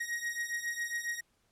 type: beating tone pair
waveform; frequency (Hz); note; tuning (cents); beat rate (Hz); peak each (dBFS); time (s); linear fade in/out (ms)
45% pulse; 1882 / 1889.3; A#6 / A#6; +16 / +23; 7.3; -36 / -38; 0-1.21; 10
effects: pink hiss -73 dBFS RMS until 1.51 s + low-pass 12000 Hz 12 dB/octave